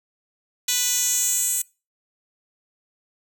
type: tone with high-pass filter sweep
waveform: 10% pulse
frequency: 494.4 Hz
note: B4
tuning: 2 cents sharp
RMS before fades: -22 dBFS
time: 0.68-1.62 s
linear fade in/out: 5 ms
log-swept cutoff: 4700 to 8700 Hz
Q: 2.3
effects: noise-tail reverb RT60 0.3 s tail -24 dB re dry